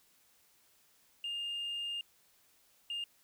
sine tone bursts at uneven times, 2818 Hz, F7, 15 cents sharp, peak -34 dBFS, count 2, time 1.24-2.01 / 2.9-3.04 s, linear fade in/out 2 ms, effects tanh soft clip ceiling -33 dBFS + white hiss -68 dBFS RMS until 3.23 s

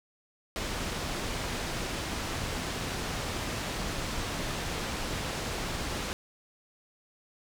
pink low-pass noise, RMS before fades -34 dBFS, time 0.56-6.13 s, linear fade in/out 0 ms, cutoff 7300 Hz, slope 12 dB/octave, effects none

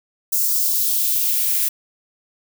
violet noise with high-pass filter sweep, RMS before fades -19 dBFS, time 0.32-1.69 s, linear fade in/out 10 ms, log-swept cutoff 6300 to 1700 Hz, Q 1.5, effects none

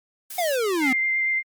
blue noise, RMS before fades -35 dBFS, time 0.3-0.56 s, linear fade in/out 5 ms
square exponential sweep, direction down, 740 to 246.9 Hz, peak -22 dBFS, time 0.38-0.93 s, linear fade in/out 5 ms
sine tone with vibrato, 2093 Hz, C7, in tune, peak -20 dBFS, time 0.8-1.43 s, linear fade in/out 50 ms, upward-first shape sine, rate 8.6 Hz, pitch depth 12 cents each way
effects Opus 48 kbps

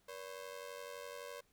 sawtooth ring-modulated tone, 526 Hz, C5, 9 cents sharp, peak -39 dBFS, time 0.08-1.41 s, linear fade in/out 10 ms, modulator 45.9 Hz, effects pink hiss -74 dBFS RMS until 1.52 s

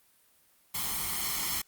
white noise with comb filter, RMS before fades -32 dBFS, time 0.74-1.62 s, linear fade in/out 10 ms, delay 0.94 ms, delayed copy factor +0.65, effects white hiss -65 dBFS RMS until 1.67 s + Opus 32 kbps

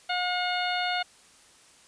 harmonic tone, 720 Hz, F#5, 47 cents flat, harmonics 1 / 2 / 3 / 4 / 5 / 6, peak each -29 / -32 / -34 / -35 / -36 / -37 dBFS, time 0.09-1.03 s, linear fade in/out 10 ms, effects white hiss -56 dBFS RMS until 1.87 s + resampled to 22050 Hz

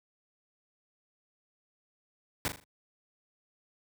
pink noise with echo, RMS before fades -30 dBFS, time 2.45-2.48 s, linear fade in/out 0 ms, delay 40 ms, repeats 4, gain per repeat -8 dB, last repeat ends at 2.64 s, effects high-pass 80 Hz 12 dB/octave

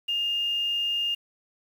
sine tone with quantisation, 2822 Hz, F7, 17 cents sharp, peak -24 dBFS, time 0.08-1.15 s, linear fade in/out 10 ms, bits 8, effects none

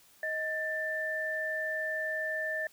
sine tone pair together, 628 / 1776.3 Hz, D#5 / A6, +16 / +16 cents, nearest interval octave + tritone, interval 1800 cents, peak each -36 / -32 dBFS, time 0.23-2.67 s, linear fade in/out 2 ms, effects white hiss -61 dBFS RMS until 2.72 s

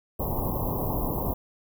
pink band-stop noise, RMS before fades -28 dBFS, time 0.19-1.34 s, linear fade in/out 10 ms, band 1100 to 12000 Hz, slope 96 dB/octave, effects none

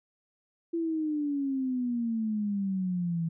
sine exponential sweep, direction down, 338.5 to 163 Hz, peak -27 dBFS, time 0.73-3.29 s, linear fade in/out 10 ms, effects none

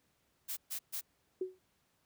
blue noise bursts, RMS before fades -39 dBFS, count 3, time 0.48-1.013 s, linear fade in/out 20 ms, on 91 ms, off 130 ms
sine tone with exponential decay, 371.8 Hz, F#4, 8 cents sharp, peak -30 dBFS, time 1.41-1.59 s, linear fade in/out 5 ms, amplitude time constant 37 ms
effects pink hiss -75 dBFS RMS until 2.05 s + high-pass 60 Hz 12 dB/octave

